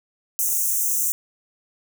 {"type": "high-pass noise", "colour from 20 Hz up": "white", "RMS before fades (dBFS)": -22, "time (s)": [0.39, 1.12], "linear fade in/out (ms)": 0, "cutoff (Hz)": 5900, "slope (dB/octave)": 96, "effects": []}